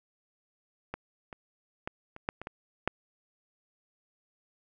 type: clicks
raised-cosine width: 0.5 ms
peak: -20 / -27 / -19 / -29 / -14 / -25 / -22 / -11 dBFS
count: 8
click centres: 0.94 / 1.328 / 1.875 / 2.164 / 2.289 / 2.416 / 2.471 / 2.876 s
effects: none